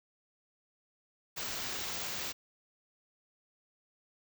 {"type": "band-stop noise", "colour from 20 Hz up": "white", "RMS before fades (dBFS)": -38, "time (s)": [1.36, 2.33], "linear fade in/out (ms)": 20, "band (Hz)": [7300, 16000], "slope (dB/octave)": 48, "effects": []}